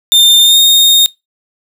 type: tone with pitch glide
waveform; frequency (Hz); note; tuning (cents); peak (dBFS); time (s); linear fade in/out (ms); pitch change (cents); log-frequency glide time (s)
40% pulse; 3609 to 3691; A7 to A#7; +43 to -18; -3; 0.12-1.06; 0; +39; 0.42-0.58
effects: noise-tail reverb RT60 0.2 s tail -22 dB re dry